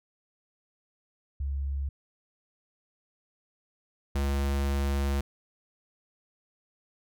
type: tone pair in turn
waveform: sine / square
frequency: 69.3 / 69.6 Hz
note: C#2 / C#2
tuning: 0 / +8 cents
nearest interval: unison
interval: 8 cents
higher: second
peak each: -28 / -26 dBFS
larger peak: second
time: 1.4-1.89 / 4.15-5.21 s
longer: second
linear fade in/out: 5 ms
effects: none